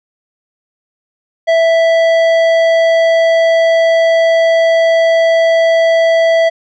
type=tone with tanh clipping; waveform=triangle; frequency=659.3 Hz; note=E5; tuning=in tune; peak=-9 dBFS; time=1.47-6.5 s; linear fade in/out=20 ms; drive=16 dB; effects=none